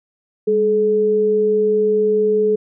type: tone pair together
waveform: sine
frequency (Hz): 201.8 / 427.6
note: G#3 / A4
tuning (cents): -49 / -49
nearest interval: octave + minor second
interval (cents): 1300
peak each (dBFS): -24 / -13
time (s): 0.47-2.56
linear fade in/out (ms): 10
effects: none